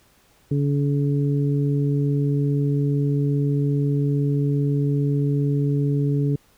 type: harmonic tone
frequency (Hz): 142.4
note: C#3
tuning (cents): +47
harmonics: 1 / 2 / 3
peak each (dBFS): -19 / -25 / -29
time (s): 0.51-6.36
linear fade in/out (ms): 5
effects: pink hiss -58 dBFS RMS until 6.57 s

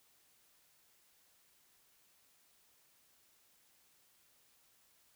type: silence
effects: white hiss -70 dBFS RMS until 5.15 s

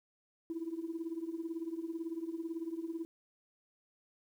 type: tone with tremolo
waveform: sine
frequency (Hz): 329.8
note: E4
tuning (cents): +1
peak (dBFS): -32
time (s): 0.5-3.05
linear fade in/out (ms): 0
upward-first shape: triangle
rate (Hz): 18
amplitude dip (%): 90
effects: tanh soft clip ceiling -30 dBFS + 11-bit

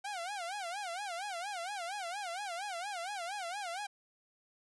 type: tone with vibrato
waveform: sawtooth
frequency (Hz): 750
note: F#5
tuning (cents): +23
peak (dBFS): -34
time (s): 0.04-3.87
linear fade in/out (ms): 10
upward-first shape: sine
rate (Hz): 4.3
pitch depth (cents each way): 190
effects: resampled to 24000 Hz

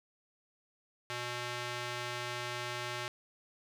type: tone with band-pass filter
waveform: square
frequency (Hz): 121.8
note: B2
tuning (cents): -24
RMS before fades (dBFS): -39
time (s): 1.1-3.08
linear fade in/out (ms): 0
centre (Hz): 2600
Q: 0.63
effects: none

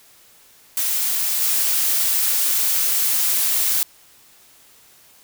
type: noise with level steps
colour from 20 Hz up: blue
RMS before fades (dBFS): -21 / -19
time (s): 0.77-3.83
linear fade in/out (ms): 0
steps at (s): 1.4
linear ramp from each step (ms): 20
effects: white hiss -51 dBFS RMS until 5.23 s

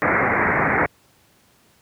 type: low-pass noise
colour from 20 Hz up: white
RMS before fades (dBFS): -19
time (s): 0.02-0.86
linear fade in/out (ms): 0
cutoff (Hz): 2200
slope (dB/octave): 96
effects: pink hiss -57 dBFS RMS until 1.81 s + high-pass 80 Hz 12 dB/octave

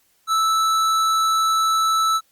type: tone with hard clipping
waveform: sine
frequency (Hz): 1314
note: E6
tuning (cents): -6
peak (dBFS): -18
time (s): 0.27-2.21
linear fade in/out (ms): 50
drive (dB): 14
effects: white hiss -62 dBFS RMS until 2.31 s + Opus 48 kbps

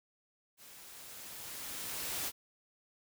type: noise with level ramp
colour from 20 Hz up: white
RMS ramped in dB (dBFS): -55 to -36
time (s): 0.57-2.32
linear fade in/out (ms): 50
effects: none

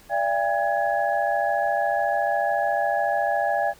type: tone cluster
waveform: sine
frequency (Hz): 585 / 679 / 805 / 1683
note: D5 / F5 / G5 / G#6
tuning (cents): -7 / -49 / +46 / +23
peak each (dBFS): -27 / -25 / -24 / -29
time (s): 0.09-3.74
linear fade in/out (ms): 50
effects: pink hiss -52 dBFS RMS until 3.79 s

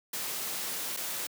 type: noise with dropouts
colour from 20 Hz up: white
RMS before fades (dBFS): -35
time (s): 0.13-1.27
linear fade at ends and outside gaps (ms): 5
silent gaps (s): 0.966-0.971
effects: high-pass 150 Hz 12 dB/octave

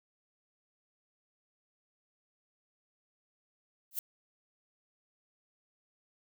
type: noise with exponential growth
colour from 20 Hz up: violet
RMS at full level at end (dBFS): -29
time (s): 3.91-3.99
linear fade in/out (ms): 2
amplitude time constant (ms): 17
effects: none

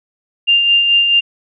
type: tone with tremolo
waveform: sine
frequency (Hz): 2796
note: F7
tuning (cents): +1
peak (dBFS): -7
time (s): 0.47-1.21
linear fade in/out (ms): 20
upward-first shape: sine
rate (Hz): 4.6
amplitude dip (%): 40
effects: none

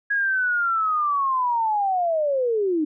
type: linear sweep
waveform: sine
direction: down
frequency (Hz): 1661.2 to 293.7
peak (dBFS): -19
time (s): 0.1-2.85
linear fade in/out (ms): 10
effects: none

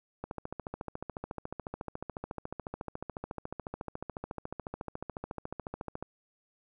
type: click train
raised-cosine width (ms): 1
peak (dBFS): -23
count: 82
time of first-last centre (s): 0.24-6.026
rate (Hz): 14
effects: none

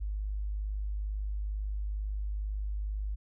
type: tone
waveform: sine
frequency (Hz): 51.1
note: G#1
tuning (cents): -27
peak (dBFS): -31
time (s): 0-3.16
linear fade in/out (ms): 20
effects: none

